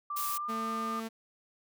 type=tone with pitch glide; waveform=sine; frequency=1174.7 to 1207 Hz; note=D6 to D6; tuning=0 to +47 cents; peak=-33 dBFS; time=0.1-1 s; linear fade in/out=5 ms; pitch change=+47 cents; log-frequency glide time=0.37-0.48 s
type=noise; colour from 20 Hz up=blue; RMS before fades=-36 dBFS; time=0.16-0.38 s; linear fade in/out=10 ms
type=tone; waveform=sawtooth; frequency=224.7 Hz; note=A3; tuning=37 cents sharp; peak=-32 dBFS; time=0.48-1.09 s; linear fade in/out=20 ms
effects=none